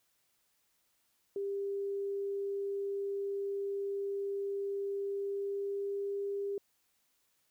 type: tone with pitch glide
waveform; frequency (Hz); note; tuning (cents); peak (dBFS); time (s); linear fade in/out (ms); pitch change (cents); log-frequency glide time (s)
sine; 397.9 to 400.2; G4 to G4; +26 to +36; -33; 1.36-6.58; 2; +10; 5.04-6.28
effects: white hiss -75 dBFS RMS until 7.5 s